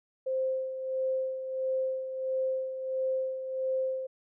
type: tone with tremolo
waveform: sine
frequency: 523.3 Hz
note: C5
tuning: in tune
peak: -26 dBFS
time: 0.26-4.07 s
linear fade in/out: 10 ms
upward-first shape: sine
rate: 1.5 Hz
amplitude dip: 60%
effects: none